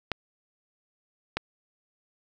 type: clicks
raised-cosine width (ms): 0.3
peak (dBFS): -11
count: 2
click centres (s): 0.117 / 1.37
effects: none